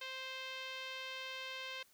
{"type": "tone with low-pass filter", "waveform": "5% pulse", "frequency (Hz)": 523.3, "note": "C5", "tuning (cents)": 0, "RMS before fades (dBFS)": -45, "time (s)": [0.01, 1.83], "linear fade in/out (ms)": 5, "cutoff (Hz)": 3200, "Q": 1.6, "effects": ["white hiss -68 dBFS RMS until 1.93 s"]}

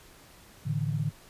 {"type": "chord", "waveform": "sine", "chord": "A suspended fourth", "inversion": "none", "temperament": "equal with one note detuned", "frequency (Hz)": [110, 146.83, 163.39], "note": ["A2", "D3", "E3"], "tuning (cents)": [0, 0, -15], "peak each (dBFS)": [-32, -29, -34], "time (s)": [0.65, 1.11], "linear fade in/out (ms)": 20, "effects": ["pink hiss -54 dBFS RMS until 1.29 s", "resampled to 32000 Hz"]}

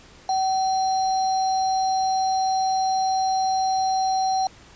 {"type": "tone with sample-and-hold", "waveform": "sine", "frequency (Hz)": 760, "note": "F#5", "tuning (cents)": 46, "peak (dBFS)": -19, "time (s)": [0.29, 4.47], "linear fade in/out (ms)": 2, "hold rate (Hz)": 4900, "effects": ["pink hiss -49 dBFS RMS until 4.75 s", "resampled to 16000 Hz"]}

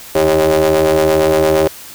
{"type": "ring-modulated tone", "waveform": "35% pulse", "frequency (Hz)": 77.78, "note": "D#2", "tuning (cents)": 0, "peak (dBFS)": -5, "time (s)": [0.15, 1.68], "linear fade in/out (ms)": 5, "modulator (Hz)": 471, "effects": ["white hiss -34 dBFS RMS until 1.94 s"]}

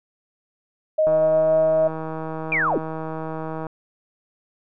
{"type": "tone with pitch glide", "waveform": "sine", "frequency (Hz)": [624, 633.1], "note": ["D#5", "D#5"], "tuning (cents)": [5, 30], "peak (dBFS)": -15, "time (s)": [0.98, 1.88], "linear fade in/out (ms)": 10, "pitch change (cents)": 25, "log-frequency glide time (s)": [1.1, 1.59]}
{"type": "click train", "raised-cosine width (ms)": 1, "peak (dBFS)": -17, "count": 414, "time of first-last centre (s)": [1.07, 3.667], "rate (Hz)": 159}
{"type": "linear sweep", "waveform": "sine", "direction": "down", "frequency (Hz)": [2474, 233.1], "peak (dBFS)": -18, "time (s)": [2.52, 2.78], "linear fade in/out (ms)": 2}
{"effects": []}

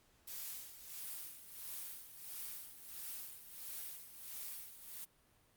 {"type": "noise with tremolo", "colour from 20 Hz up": "blue", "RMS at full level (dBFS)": -45, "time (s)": [0.27, 5.05], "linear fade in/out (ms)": 10, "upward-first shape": "sine", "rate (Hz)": 1.5, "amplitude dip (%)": 70, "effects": ["pink hiss -71 dBFS RMS until 5.56 s", "Opus 48 kbps"]}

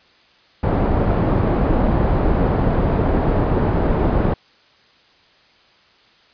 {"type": "low-pass noise", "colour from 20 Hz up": "pink", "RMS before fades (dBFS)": -17, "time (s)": [0.63, 4.34], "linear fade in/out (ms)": 5, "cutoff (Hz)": 770, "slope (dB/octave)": 12, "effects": ["white hiss -53 dBFS RMS until 6.33 s", "resampled to 11025 Hz"]}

